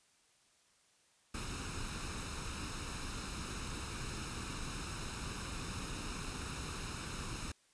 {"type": "noise with comb filter", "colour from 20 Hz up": "pink", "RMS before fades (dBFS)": -42, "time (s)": [1.34, 7.52], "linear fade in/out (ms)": 5, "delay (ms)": 0.76, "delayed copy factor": 0.6, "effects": ["white hiss -70 dBFS RMS until 7.73 s", "resampled to 22050 Hz"]}